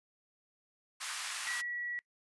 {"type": "high-pass noise", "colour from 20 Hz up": "pink", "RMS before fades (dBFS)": -39, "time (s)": [1, 1.62], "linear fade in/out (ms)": 20, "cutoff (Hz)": 1100, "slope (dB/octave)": 24}
{"type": "tone", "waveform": "sine", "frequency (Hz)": 1933, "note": "B6", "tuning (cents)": -38, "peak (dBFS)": -36, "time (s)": [1.47, 1.99], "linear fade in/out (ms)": 0}
{"effects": ["noise-tail reverb RT60 0.1 s tail -23 dB re dry", "resampled to 24000 Hz"]}